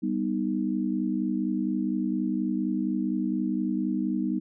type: chord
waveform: sine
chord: G augmented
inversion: none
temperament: equal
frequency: 196 / 246.9 / 311.1 Hz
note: G3 / B3 / D#4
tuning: 0 / 0 / 0 cents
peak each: -29 / -29 / -29 dBFS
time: 0.02-4.4 s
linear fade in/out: 20 ms
effects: none